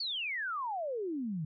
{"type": "exponential sweep", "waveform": "sine", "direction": "down", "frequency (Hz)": [4601, 147.4], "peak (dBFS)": -33, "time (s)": [0, 1.45], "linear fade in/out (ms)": 5, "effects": []}